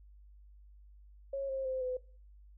sine tone with pitch steps, 548 / 533.9 / 520.2 / 506.9 Hz, C#5 / C5 / C5 / B4, -20 / +35 / -10 / +45 cents, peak -33 dBFS, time 1.33-1.97 s, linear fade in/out 5 ms, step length 160 ms, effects noise-tail reverb RT60 0.4 s tail -19 dB re dry + added 50 Hz sine -54 dBFS peak until 2.57 s

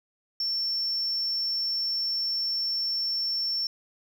sine tone, 5420 Hz, E8, 47 cents sharp, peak -24 dBFS, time 0.4-3.67 s, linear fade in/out 2 ms, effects tanh soft clip ceiling -23 dBFS + 9-bit

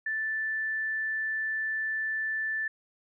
sine tone, 1760 Hz, A6, in tune, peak -28 dBFS, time 0.06-2.68 s, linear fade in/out 5 ms, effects none

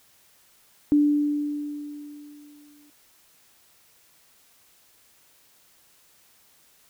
sine tone with exponential decay, 293.5 Hz, D4, 1 cent flat, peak -14 dBFS, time 0.92-2.9 s, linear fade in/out 0 ms, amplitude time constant 430 ms, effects white hiss -59 dBFS RMS until 6.89 s

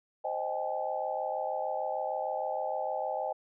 sine chord, Ab major seventh, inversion first, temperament equal with one note detuned, 523.3 / 622.3 / 784 / 850.5 Hz, C5 / Eb5 / G5 / Ab5, 0 / 0 / 0 / +41 cents, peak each -37 / -35 / -35 / -38 dBFS, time 0.24-3.33 s, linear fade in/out 10 ms, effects none

